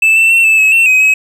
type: tone with pitch steps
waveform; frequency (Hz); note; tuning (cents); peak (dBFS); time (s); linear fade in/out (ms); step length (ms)
triangle; 2634 / 2670 / 2705 / 2629 / 2573 / 2699 / 2525 / 2554; E7 / E7 / E7 / E7 / E7 / E7 / D#7 / D#7; -2 / +22 / +44 / -5 / -43 / +40 / +25 / +45; -4; 0.02-1.14; 5; 140
effects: none